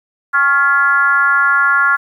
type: tone with frequency modulation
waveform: sine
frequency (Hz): 1396.9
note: F6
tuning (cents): 0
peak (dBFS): -9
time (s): 0.33-1.97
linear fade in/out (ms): 20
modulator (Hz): 296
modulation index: 0.9
effects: 8-bit